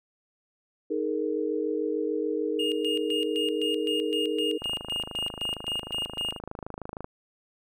sine chord, D# suspended fourth, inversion none, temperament equal with one note detuned, 311.1 / 419.4 / 466.2 Hz, D#4 / G#4 / A#4, 0 / +17 / 0 cents, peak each -30 dBFS, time 0.9-4.58 s, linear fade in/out 10 ms
triangle tone with tremolo, 2842 Hz, F7, 30 cents sharp, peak -26 dBFS, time 2.59-6.39 s, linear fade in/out 5 ms, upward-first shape square, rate 3.9 Hz, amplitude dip 80%
click train, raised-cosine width 1 ms, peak -22 dBFS, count 65, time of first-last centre 4.62-7.044 s, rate 26.4 Hz
effects none

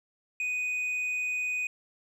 triangle tone with tanh clipping, 2489 Hz, D#7, in tune, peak -29 dBFS, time 0.4-1.67 s, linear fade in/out 2 ms, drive 8 dB, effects none

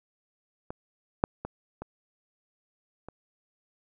clicks, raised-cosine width 1 ms, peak -22 / -7 / -20 / -23 / -27 dBFS, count 5, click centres 0.705 / 1.239 / 1.45 / 1.82 / 3.086 s, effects none

